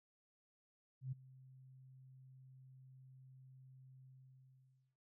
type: tone with ADSR envelope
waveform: sine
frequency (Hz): 130.81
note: C3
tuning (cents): 0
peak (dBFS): -38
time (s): 1.01-4.97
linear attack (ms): 110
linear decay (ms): 15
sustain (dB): -20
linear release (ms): 920
effects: none